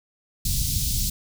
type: band-stop noise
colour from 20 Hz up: pink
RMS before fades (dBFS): -24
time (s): 0.45-1.1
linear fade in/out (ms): 5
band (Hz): 170 to 4100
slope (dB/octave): 24
effects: none